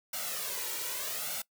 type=noise with flanger; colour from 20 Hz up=white; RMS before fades=-36 dBFS; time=0.13-1.42 s; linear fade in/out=5 ms; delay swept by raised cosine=1.4 to 2.15 ms; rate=0.81 Hz; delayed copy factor=+0.75; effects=noise-tail reverb RT60 0.1 s tail -21 dB re dry + high-pass 200 Hz 12 dB/octave